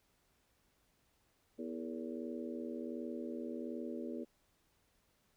harmonic tone with a mistuned harmonic, 81.4 Hz, E2, 21 cents flat, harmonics 3 / 4 / 5 / 6 / 7, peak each -43 / -45 / -47 / -49 / -50 dBFS, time 1.58-4.25 s, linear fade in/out 20 ms, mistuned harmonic 6, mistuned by -68 cents, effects pink hiss -75 dBFS RMS until 5.36 s

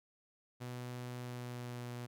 sawtooth tone with pitch glide, 123.47 to 121.63 Hz, B2 to B2, 0 to -26 cents, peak -38 dBFS, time 0.6-2.07 s, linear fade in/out 20 ms, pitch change -26 cents, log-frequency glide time 1.14-1.88 s, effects none

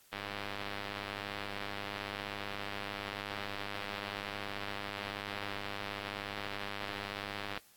click train, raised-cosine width 0.3 ms, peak -22 dBFS, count 753, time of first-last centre 0.13-7.576 s, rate 101 Hz, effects white hiss -63 dBFS RMS until 7.76 s + AAC 64 kbps

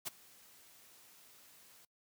white noise with ADSR envelope, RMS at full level -37 dBFS, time 0.05-1.85 s, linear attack 24 ms, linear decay 16 ms, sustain -24 dB, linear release 4 ms, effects noise-tail reverb RT60 0.1 s tail -23 dB re dry + high-pass 80 Hz 12 dB/octave

